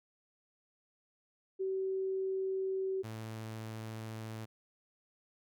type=tone pair in turn; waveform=sine / sawtooth; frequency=381.8 / 110.73 Hz; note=G4 / A2; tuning=-46 / +11 cents; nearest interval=octave + major sixth; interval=2143 cents; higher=first; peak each=-32 / -37 dBFS; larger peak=first; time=1.59-3.03 / 3.03-4.46 s; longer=first; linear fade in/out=20 ms; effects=none